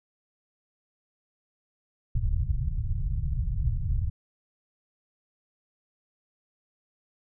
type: low-pass noise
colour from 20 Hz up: pink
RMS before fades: -27 dBFS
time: 2.15-4.1 s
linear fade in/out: 5 ms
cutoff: 140 Hz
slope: 48 dB/octave
effects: none